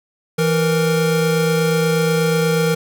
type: tone pair together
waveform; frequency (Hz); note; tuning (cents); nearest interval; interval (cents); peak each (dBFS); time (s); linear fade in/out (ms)
square; 164.83 / 466.2; E3 / A#4; 0 / 0; octave + tritone; 1800; -18; 0.38-2.75; 10
effects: none